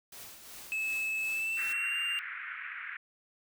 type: noise with tremolo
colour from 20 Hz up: white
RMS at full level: -46 dBFS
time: 0.12-1.73 s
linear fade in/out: 5 ms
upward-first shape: triangle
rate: 2.7 Hz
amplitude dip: 55%
type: tone with pitch glide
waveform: triangle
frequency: 2600 to 2787 Hz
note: E7 to F7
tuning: -24 to -4 cents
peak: -29 dBFS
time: 0.72-2.19 s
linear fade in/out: 0 ms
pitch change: +120 cents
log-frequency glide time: 1.26-1.98 s
type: band-pass noise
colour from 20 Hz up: pink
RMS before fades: -41 dBFS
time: 1.57-2.97 s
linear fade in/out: 5 ms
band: 1400 to 2300 Hz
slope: 48 dB/octave
effects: none